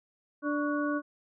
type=harmonic tone with a mistuned harmonic; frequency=293.7 Hz; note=D4; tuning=in tune; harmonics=1 / 2 / 4 / 5; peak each=-29 / -35 / -36 / -36 dBFS; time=0.42-1.02 s; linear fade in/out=50 ms; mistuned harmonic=4; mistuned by=-78 cents; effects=none